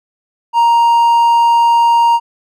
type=tone; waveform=triangle; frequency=935 Hz; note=A#5; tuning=5 cents sharp; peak=-5 dBFS; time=0.53-2.2 s; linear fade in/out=50 ms; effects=none